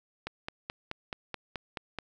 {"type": "click train", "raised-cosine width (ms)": 0.3, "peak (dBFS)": -19, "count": 9, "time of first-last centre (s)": [0.27, 1.987], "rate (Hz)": 4.66, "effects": []}